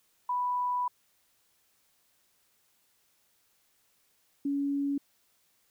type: tone pair in turn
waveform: sine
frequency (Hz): 987.8 / 281.5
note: B5 / C#4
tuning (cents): 0 / +27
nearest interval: octave + minor seventh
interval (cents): 2173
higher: first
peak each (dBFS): -27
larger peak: neither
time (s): 0.29-0.88 / 4.45-4.98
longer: first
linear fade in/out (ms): 5
effects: white hiss -70 dBFS RMS until 5.7 s